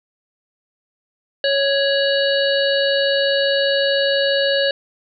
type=harmonic tone with a mistuned harmonic; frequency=554.4 Hz; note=C#5; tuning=in tune; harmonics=1 / 3 / 5 / 7 / 8; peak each=-17 / -22 / -24 / -25 / -26 dBFS; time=1.44-4.71 s; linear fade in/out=2 ms; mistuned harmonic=5; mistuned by=+82 cents; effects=none